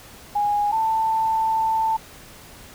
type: tone pair in turn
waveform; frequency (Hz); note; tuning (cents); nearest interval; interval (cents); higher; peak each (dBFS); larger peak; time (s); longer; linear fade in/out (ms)
sine; 825 / 888.1; G#5 / A5; -12 / +16; minor second; 128; second; -18; neither; 0.35-0.72 / 0.72-1.97; second; 10
effects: pink hiss -44 dBFS RMS until 2.74 s